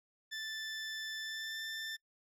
20% pulse tone with pitch glide, 1760 to 1778.4 Hz, A6 to A6, 0 to +18 cents, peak -34 dBFS, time 0.31-1.97 s, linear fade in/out 20 ms, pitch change +18 cents, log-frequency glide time 1.2-1.6 s, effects noise-tail reverb RT60 0.1 s tail -26 dB re dry + low-pass 10000 Hz 12 dB/octave

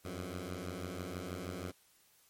10% pulse beating tone pair, 86.9 / 93.1 Hz, F2 / F#2, -8 / +11 cents, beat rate 6.2 Hz, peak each -35 / -34 dBFS, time 0.04-1.72 s, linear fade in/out 20 ms, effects white hiss -67 dBFS RMS until 2.29 s + MP3 64 kbps

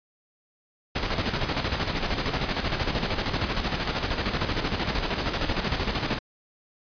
pink noise with tremolo, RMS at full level -25 dBFS, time 0.95-6.19 s, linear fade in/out 10 ms, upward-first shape square, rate 13 Hz, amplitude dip 50%, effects resampled to 11025 Hz

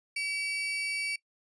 35% pulse tone pair together, 2290 / 2723 Hz, D7 / F7, -44 / -44 cents, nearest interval minor third, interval 300 cents, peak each -29 / -39 dBFS, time 0.16-1.16 s, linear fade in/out 5 ms, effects noise-tail reverb RT60 0.1 s tail -19 dB re dry + resampled to 22050 Hz

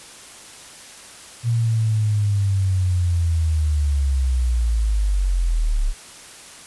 sine linear sweep, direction down, 118.4 to 33.39 Hz, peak -16 dBFS, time 1.43-5.94 s, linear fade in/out 50 ms, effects white hiss -41 dBFS RMS until 6.66 s + resampled to 24000 Hz

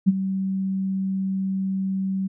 sine tone with ADSR envelope, 191.7 Hz, G3, 38 cents flat, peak -10 dBFS, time 0.06-2.28 s, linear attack 25 ms, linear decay 29 ms, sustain -12 dB, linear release 17 ms, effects none

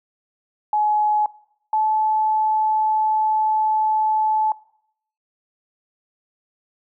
sine tone pair in turn, 846 / 865.8 Hz, G#5 / A5, +32 / -28 cents, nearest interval unison, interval 40 cents, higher second, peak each -16 dBFS, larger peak neither, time 0.73-1.26 / 1.73-4.52 s, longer second, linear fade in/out 2 ms, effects noise-tail reverb RT60 0.7 s tail -21 dB re dry

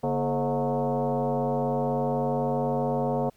sine tone with frequency modulation, 144.1 Hz, D3, 33 cents flat, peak -23 dBFS, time 0.03-3.3 s, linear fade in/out 10 ms, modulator 192 Hz, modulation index 3.6, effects pink hiss -63 dBFS RMS until 3.36 s

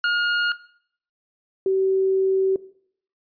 40% pulse / sine tone pair in turn, 1426 / 382.7 Hz, F6 / G4, +36 / -42 cents, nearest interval octave + major seventh, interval 2278 cents, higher first, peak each -17 / -17 dBFS, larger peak neither, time 0.04-0.52 / 1.66-2.56 s, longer second, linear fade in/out 2 ms, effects noise-tail reverb RT60 0.6 s tail -18 dB re dry + resampled to 11025 Hz

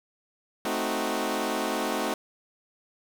15% pulse chord, A diminished seventh, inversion none, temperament equal, 220 / 261.6 / 311.1 / 370 Hz, A3 / C4 / Eb4 / Gb4, 0 / 0 / 0 / 0 cents, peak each -26 dBFS, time 0.65-2.14 s, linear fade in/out 2 ms, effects 8-bit

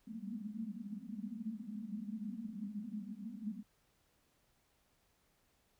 white band-pass noise, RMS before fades -44 dBFS, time 0.07-3.63 s, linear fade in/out 10 ms, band 200 to 230 Hz, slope 96 dB/octave, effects pink hiss -75 dBFS RMS until 5.79 s

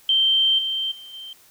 sine tone with level steps, 3132 Hz, G7, 2 cents flat, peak -15 / -22 / -38 / -34 dBFS, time 0.09-1.33 s, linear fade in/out 2 ms, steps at 0.58 / 0.91 / 1.13 s, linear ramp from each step 10 ms, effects white hiss -53 dBFS RMS until 1.5 s

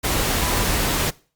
sine tone in noise, 987.8 Hz, B5, in tune, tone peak -32 dBFS, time 0.4-0.67 s, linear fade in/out 20 ms, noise pink, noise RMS -21 dBFS, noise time 0.03-1.11 s, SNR -14 dB, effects noise-tail reverb RT60 0.4 s tail -22 dB re dry + Opus 48 kbps

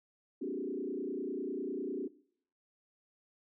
sine tone with frequency modulation, 329.6 Hz, E4, in tune, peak -34 dBFS, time 0.41-2.08 s, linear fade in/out 10 ms, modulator 30 Hz, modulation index 2.7, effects noise-tail reverb RT60 0.6 s tail -20 dB re dry

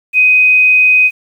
sine tone, 2507 Hz, D#7, 12 cents sharp, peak -5 dBFS, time 0.13-1.11 s, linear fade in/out 50 ms, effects 7-bit

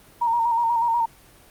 sine tone with vibrato, 932.3 Hz, A#5, in tune, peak -18 dBFS, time 0.21-1.06 s, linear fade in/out 10 ms, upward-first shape square, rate 8.2 Hz, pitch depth 35 cents each way, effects pink hiss -51 dBFS RMS until 1.5 s + Opus 32 kbps

